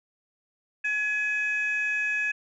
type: tone pair together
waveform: sine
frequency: 1690 / 2532 Hz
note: G#6 / D#7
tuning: +30 / +30 cents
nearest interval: perfect fifth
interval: 700 cents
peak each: -26 dBFS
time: 0.84-2.32 s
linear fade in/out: 10 ms
effects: tanh soft clip ceiling -19 dBFS